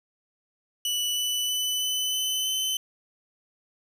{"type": "tone with pitch steps", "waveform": "sawtooth", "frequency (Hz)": [2962, 2979, 2996, 3014, 3031, 3049], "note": ["F#7", "F#7", "F#7", "F#7", "F#7", "G7"], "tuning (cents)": [1, 11, 21, 31, 41, -49], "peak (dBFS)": -22, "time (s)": [0.85, 2.77], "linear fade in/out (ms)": 2, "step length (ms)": 320, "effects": []}